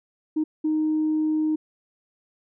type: tone bursts at uneven times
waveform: sine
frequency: 310.2 Hz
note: D#4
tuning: 5 cents flat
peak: -19 dBFS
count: 2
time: 0.36-0.44 / 0.64-1.56 s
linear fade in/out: 10 ms
effects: tanh soft clip ceiling -16 dBFS